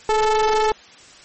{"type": "ring-modulated tone", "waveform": "square", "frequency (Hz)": 220, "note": "A3", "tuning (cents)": 0, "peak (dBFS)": -13, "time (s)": [0.09, 0.72], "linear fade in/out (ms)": 2, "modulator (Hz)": 648, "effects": ["white hiss -45 dBFS RMS until 1.24 s", "MP3 32 kbps"]}